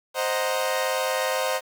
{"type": "chord", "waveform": "sawtooth", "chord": "C half-diminished seventh", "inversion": "none", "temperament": "equal", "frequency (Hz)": [523.3, 622.3, 740, 932.3], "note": ["C5", "Eb5", "Gb5", "Bb5"], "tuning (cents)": [0, 0, 0, 0], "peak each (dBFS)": [-22, -25, -28, -28], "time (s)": [0.14, 1.61], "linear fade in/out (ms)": 50, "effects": ["8-bit"]}